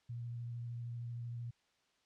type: tone with vibrato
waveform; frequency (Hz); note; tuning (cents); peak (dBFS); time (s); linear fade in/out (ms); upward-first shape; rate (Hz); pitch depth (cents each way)
sine; 118.8; A#2; +33; -40; 0.09-1.51; 10; sine; 13; 14
effects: white hiss -75 dBFS RMS until 2.05 s + low-pass 5000 Hz 12 dB/octave